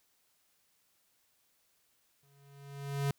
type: tone with exponential growth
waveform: square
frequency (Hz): 140.3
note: C#3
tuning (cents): +21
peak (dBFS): -28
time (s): 2.23-3.11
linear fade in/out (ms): 2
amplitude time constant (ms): 190
effects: white hiss -73 dBFS RMS until 3.18 s